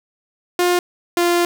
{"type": "tone pair in turn", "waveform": "sawtooth", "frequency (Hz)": [354.9, 347.4], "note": ["F4", "F4"], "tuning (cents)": [28, -9], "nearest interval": "unison", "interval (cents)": 37, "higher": "first", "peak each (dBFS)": -10, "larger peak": "neither", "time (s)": [[0.59, 0.79], [1.17, 1.45]], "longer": "second", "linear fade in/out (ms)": 2, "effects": ["8-bit"]}